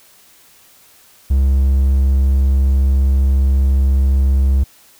triangle tone, 67.3 Hz, C2, 49 cents sharp, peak -8 dBFS, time 1.3-4.64 s, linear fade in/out 10 ms, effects white hiss -48 dBFS RMS until 4.99 s

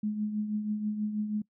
sine tone with tremolo, 211.4 Hz, G#3, 31 cents sharp, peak -26 dBFS, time 0.03-1.42 s, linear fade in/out 5 ms, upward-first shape triangle, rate 6.2 Hz, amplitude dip 60%, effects noise-tail reverb RT60 0.1 s tail -22 dB re dry

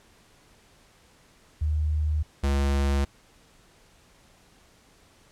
sine / square tone pair in turn, 76.4 / 69.6 Hz, D#2 / C#2, -31 / +8 cents, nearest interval major second, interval 161 cents, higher first, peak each -22 dBFS, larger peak neither, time 1.61-2.23 / 2.43-3.05 s, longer neither, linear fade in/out 10 ms, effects pink hiss -58 dBFS RMS until 5.31 s + low-pass 10000 Hz 12 dB/octave

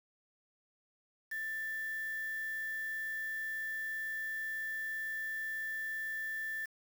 sine tone with quantisation, 1771 Hz, A6, 11 cents sharp, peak -36 dBFS, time 1.31-6.66 s, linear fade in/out 10 ms, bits 8, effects none

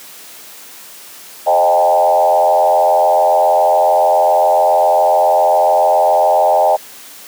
sine tone with frequency modulation, 706 Hz, F5, 19 cents sharp, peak -8 dBFS, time 1.46-6.77 s, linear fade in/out 20 ms, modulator 87.2 Hz, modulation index 1.8, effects white hiss -36 dBFS RMS until 7.27 s + high-pass 200 Hz 12 dB/octave

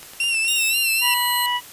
click train, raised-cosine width 0.2 ms, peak -22 dBFS, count 5, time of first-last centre 0.03-0.449 s, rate 9.54 Hz
40% pulse tone with vibrato, 2716 Hz, F7, 49 cents flat, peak -18 dBFS, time 0.2-1.14 s, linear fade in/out 2 ms, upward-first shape sine, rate 3.8 Hz, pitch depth 55 cents each way
5% pulse tone with pitch glide, 3729 to 4138 Hz, A#7 to C8, 0 to -20 cents, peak -16 dBFS, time 0.48-1.46 s, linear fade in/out 0 ms, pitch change +180 cents, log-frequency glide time 0.68-0.77 s
harmonic tone, 978 Hz, B5, 17 cents flat, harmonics 1 / 2 / 3, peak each -22 / -26 / -24 dBFS, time 1.01-1.61 s, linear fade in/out 50 ms
effects white hiss -41 dBFS RMS until 1.72 s + resampled to 32000 Hz

